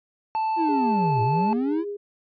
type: tone with pitch glide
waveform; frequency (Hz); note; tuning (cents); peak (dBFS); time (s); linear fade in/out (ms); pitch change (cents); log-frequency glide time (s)
triangle; 880 to 872.4; A5 to A5; 0 to -15; -20; 0.35-1.53; 0; -15; 0.79-1.11
type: linear two-way sweep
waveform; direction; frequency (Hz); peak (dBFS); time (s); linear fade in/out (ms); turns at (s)
triangle; down then up; 346.8 to 110 to 346.8; -20; 0.56-1.85; 50; 1.22
type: tone with tremolo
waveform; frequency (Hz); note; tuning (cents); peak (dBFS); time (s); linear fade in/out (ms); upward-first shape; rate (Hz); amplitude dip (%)
sine; 407.9; G#4; -31; -27; 0.68-1.97; 10; triangle; 6; 45
effects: resampled to 11025 Hz

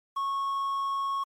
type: tone with quantisation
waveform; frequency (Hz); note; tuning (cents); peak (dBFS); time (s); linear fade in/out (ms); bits
triangle; 1100; C#6; -14; -25; 0.16-1.24; 10; 9
effects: MP3 64 kbps

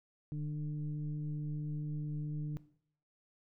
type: tone with frequency modulation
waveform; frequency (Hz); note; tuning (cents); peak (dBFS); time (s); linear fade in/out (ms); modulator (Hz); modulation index
sine; 150.3; D3; +40; -35; 0.32-2.57; 0; 148; 0.65
effects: noise-tail reverb RT60 0.6 s tail -17 dB re dry

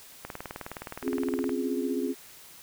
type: click train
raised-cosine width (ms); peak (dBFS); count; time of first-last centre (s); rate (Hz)
0.5; -21; 25; 0.25-1.494; 19.3
type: chord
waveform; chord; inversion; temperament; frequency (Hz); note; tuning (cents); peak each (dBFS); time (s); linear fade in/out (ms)
sine; Db major seventh; third; equal; 261.6 / 277.2 / 349.2 / 415.3; C4 / Db4 / F4 / Ab4; 0 / 0 / 0 / 0; -30 / -35 / -33 / -33; 1.02-2.15; 50
effects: white hiss -50 dBFS RMS until 2.62 s

